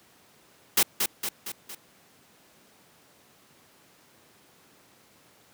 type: noise with echo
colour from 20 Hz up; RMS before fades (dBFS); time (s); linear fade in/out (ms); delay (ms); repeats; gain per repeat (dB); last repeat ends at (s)
white; -20; 0.77-0.83; 5; 230; 4; -5; 1.75
effects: pink hiss -58 dBFS RMS until 5.53 s + high-pass 150 Hz 12 dB/octave